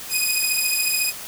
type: beating tone pair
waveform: 10% pulse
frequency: 2489 / 2503 Hz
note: D#7 / D#7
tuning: 0 / +10 cents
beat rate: 14 Hz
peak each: -13 / -14 dBFS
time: 0.09-1.13 s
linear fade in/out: 50 ms
effects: white hiss -35 dBFS RMS until 1.27 s